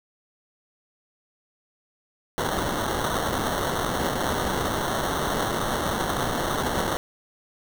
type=noise with sample-and-hold; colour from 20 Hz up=white; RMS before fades=-26 dBFS; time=2.38-6.97 s; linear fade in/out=0 ms; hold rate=2450 Hz; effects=none